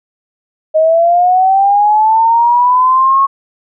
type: linear sweep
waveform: sine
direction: up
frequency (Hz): 622.3 to 1100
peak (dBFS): -6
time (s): 0.74-3.27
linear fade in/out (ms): 20
effects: none